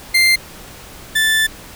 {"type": "tone pair in turn", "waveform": "30% pulse", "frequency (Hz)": [2093, 1760], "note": ["C7", "A6"], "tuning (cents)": [0, 0], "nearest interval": "minor third", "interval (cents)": 300, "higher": "first", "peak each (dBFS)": [-7, -10], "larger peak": "first", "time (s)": [[0.14, 0.36], [1.15, 1.47]], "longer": "second", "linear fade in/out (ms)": 10, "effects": ["pink hiss -37 dBFS RMS until 1.75 s"]}